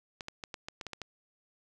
clicks, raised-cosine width 0.2 ms, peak -22 dBFS, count 9, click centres 0.208 / 0.284 / 0.438 / 0.542 / 0.685 / 0.812 / 0.867 / 0.933 / 1.017 s, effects none

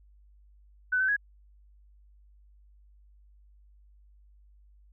sine tone with pitch steps, 1502 / 1532 / 1664 Hz, F#6 / G6 / G#6, +26 / -40 / +3 cents, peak -23 dBFS, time 0.92-1.166 s, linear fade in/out 10 ms, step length 82 ms, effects added 50 Hz sine -55 dBFS peak until 4.92 s

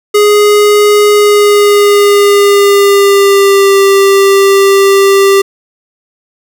square tone with pitch glide, 415.3 to 393.4 Hz, G#4 to G4, 0 to +6 cents, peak -4 dBFS, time 0.14-5.42 s, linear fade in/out 10 ms, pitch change -94 cents, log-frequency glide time 1.12-3.8 s, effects none

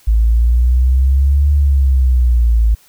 sine exponential two-way sweep, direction up then down, 54.1 to 72.8 to 54.1 Hz, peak -8 dBFS, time 0.07-2.75 s, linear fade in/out 10 ms, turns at 1.52 s, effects white hiss -49 dBFS RMS until 2.88 s

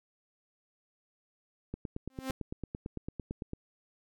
click train, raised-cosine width 3 ms, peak -24 dBFS, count 17, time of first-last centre 1.74-3.534 s, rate 8.92 Hz
sawtooth tone with exponential growth, 263.2 Hz, C4, 10 cents sharp, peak -26 dBFS, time 2.1-2.31 s, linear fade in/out 2 ms, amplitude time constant 45 ms
effects none

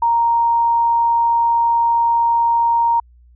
sine tone, 932.3 Hz, A#5, in tune, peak -12 dBFS, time 0.02-3 s, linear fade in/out 5 ms, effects added 60 Hz sine -45 dBFS peak until 3.35 s

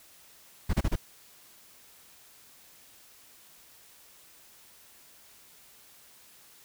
brown noise bursts, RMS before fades -24 dBFS, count 4, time 0.69-0.959 s, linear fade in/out 10 ms, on 44 ms, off 31 ms, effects white hiss -56 dBFS RMS until 6.64 s

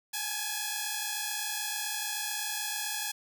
5% pulse tone cluster, 819 / 857 / 1687 Hz, G#5 / A5 / G#6, -24 / -46 / +27 cents, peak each -25 dBFS, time 0.13-3.12 s, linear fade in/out 10 ms, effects none

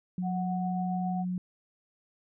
sine tone, 181.4 Hz, F#3, 34 cents flat, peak -29 dBFS, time 0.18-1.38 s, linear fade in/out 2 ms
sine tone with tremolo, 739 Hz, F#5, 2 cents flat, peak -32 dBFS, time 0.22-1.25 s, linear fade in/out 50 ms, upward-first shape triangle, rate 7.3 Hz, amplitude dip 30%
effects none

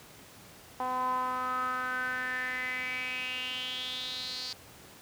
sawtooth tone with band-pass filter sweep, 254 Hz, B3, 49 cents sharp, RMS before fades -34 dBFS, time 0.8-4.53 s, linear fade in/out 0 ms, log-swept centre 890 to 4600 Hz, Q 7.1, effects pink hiss -52 dBFS RMS until 5.01 s + high-pass 80 Hz 12 dB/octave

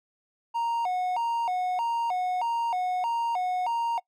triangle tone with vibrato, 825 Hz, G#5, 12 cents flat, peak -23 dBFS, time 0.54-4 s, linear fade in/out 20 ms, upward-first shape square, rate 1.6 Hz, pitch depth 210 cents each way, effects noise-tail reverb RT60 0.1 s tail -23 dB re dry

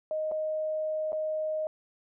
sine tone with dropouts, 622.3 Hz, D#5, in tune, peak -28 dBFS, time 0.11-1.67 s, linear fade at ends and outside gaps 1 ms, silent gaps 0.314-0.319 / 1.121-1.129 s, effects none

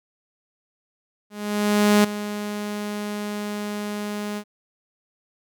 sawtooth tone with ADSR envelope, 207.7 Hz, G#3, in tune, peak -9 dBFS, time 1.3-4.44 s, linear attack 740 ms, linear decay 9 ms, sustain -14 dB, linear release 68 ms, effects none

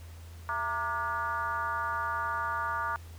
sine tone with frequency modulation, 1181 Hz, D6, 9 cents sharp, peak -29 dBFS, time 0.49-2.96 s, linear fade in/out 0 ms, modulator 257 Hz, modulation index 1.3, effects added 83 Hz sine -44 dBFS peak until 3.18 s + pink hiss -56 dBFS RMS until 3.18 s

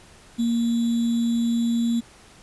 sine tone with sample-and-hold, 233.1 Hz, A#3, in tune, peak -19 dBFS, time 0.38-2.01 s, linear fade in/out 20 ms, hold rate 3675 Hz, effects pink hiss -50 dBFS RMS until 2.42 s + resampled to 24000 Hz

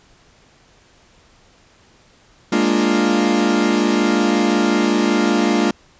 40% pulse chord, Bb dominant seventh, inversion third, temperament equal, 207.7 / 233.1 / 293.7 / 349.2 Hz, Ab3 / Bb3 / D4 / F4, 0 / 0 / 0 / 0 cents, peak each -19 dBFS, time 2.52-5.71 s, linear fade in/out 5 ms, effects pink hiss -52 dBFS RMS until 5.99 s + resampled to 16000 Hz

